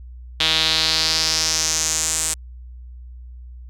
sawtooth tone with band-pass filter sweep, 159.2 Hz, D#3, 40 cents sharp, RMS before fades -20 dBFS, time 0.4-2.34 s, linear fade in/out 5 ms, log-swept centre 3500 to 8100 Hz, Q 3.7, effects added 61 Hz sine -35 dBFS peak until 3.69 s

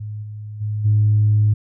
sine tone with level steps, 105.8 Hz, G#2, 33 cents sharp, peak -26 / -29 / -20 / -11 dBFS, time 0-1.54 s, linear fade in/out 10 ms, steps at 0.22 / 0.6 / 0.84 s, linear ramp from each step 20 ms, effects tanh soft clip ceiling -7 dBFS

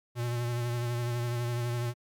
square tone with vibrato, 120 Hz, B2, 49 cents flat, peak -30 dBFS, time 0.15-1.94 s, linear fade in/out 50 ms, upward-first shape triangle, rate 12 Hz, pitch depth 35 cents each way, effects Opus 48 kbps

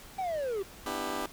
triangle linear sweep, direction down, 784 to 370 Hz, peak -28 dBFS, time 0.18-0.63 s, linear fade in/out 10 ms
15% pulse chord, E minor seventh, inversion second, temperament just, 247.2 / 296.7 / 329.6 / 395.6 Hz, B3 / D4 / E4 / G4, +2 / +18 / 0 / +16 cents, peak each -33 / -32 / -34 / -31 dBFS, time 0.86-1.26 s, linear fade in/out 2 ms
effects pink hiss -50 dBFS RMS until 1.32 s

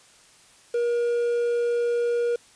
triangle tone with quantisation, 475.8 Hz, A#4, 35 cents sharp, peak -19 dBFS, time 0.74-2.36 s, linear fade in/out 5 ms, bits 7, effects white hiss -54 dBFS RMS until 2.55 s + resampled to 22050 Hz

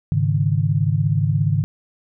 sine chord, Ab suspended fourth, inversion none, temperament equal, 103.83 / 138.59 / 155.56 Hz, Ab2 / Db3 / Eb3, 0 / 0 / 0 cents, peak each -20 dBFS, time 0.12-1.64 s, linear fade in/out 0 ms, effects none

